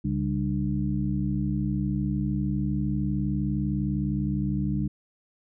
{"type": "tone cluster", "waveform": "sine", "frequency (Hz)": [67.9, 140.7, 200.5, 300], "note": ["C#2", "C#3", "G3", "D4"], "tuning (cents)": [-35, 26, 39, 37], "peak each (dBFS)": [-32, -28, -28, -32], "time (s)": [0.04, 4.88], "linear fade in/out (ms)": 10, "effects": []}